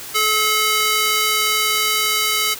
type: tone with high-pass filter sweep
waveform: square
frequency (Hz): 430.5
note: A4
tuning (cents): -38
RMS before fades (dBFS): -18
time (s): 0.14-2.55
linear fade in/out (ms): 20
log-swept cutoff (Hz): 1400 to 2100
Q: 0.73
effects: white hiss -33 dBFS RMS until 2.59 s